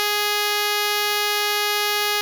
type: tone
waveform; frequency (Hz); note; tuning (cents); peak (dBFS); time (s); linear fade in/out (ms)
5% pulse; 415.3; G#4; 0; -8; 0-2.21; 0
effects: none